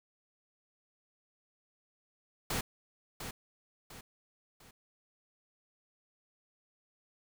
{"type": "noise with echo", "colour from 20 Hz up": "pink", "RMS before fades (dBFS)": -34, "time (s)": [2.5, 2.61], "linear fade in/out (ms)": 5, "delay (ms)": 700, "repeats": 3, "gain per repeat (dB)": -8, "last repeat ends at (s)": 4.71, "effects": []}